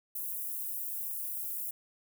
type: high-pass noise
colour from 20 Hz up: white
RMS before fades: -37 dBFS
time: 0.15-1.71 s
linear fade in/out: 5 ms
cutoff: 11000 Hz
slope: 24 dB/octave
effects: none